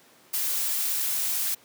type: noise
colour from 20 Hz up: blue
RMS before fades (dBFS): -27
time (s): 0.33-1.55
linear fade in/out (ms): 10
effects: pink hiss -56 dBFS RMS until 1.64 s + high-pass 200 Hz 12 dB/octave